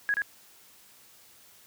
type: tone with echo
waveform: sine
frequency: 1661.2 Hz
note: G#6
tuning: in tune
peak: -23 dBFS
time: 0.09-0.14 s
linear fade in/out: 0 ms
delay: 79 ms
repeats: 1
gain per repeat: -2 dB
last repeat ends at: 0.219 s
effects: white hiss -56 dBFS RMS until 1.66 s + high-pass 60 Hz 12 dB/octave